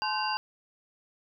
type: tone cluster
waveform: sine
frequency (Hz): 856 / 1041 / 1531 / 2776 / 4757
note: A5 / C6 / G6 / F7 / D8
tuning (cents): -48 / -9 / -41 / -11 / +21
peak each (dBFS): -31 / -35 / -36 / -36 / -34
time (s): 0.02-0.37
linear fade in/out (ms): 0
effects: none